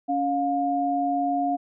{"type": "tone pair together", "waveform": "sine", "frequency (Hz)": [280.6, 709], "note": ["C#4", "F5"], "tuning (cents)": [21, 26], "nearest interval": "octave + major third", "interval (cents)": 1605, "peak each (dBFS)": [-26, -23], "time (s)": [0.08, 1.57], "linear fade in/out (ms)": 20, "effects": []}